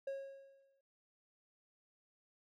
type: tone with exponential decay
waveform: triangle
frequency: 546 Hz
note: C#5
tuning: 26 cents flat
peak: -35 dBFS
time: 0.07-0.81 s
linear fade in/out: 5 ms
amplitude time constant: 160 ms
effects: none